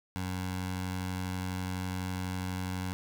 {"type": "tone with notch filter", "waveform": "15% pulse", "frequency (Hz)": 92.1, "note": "F#2", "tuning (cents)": -7, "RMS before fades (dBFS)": -35, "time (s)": [0.16, 2.93], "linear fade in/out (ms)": 0, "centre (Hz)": 370, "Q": 1.5, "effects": []}